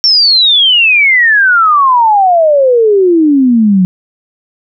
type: exponential sweep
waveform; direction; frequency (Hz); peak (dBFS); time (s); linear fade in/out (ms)
sine; down; 5510 to 179.2; -4; 0.04-3.85; 0
effects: none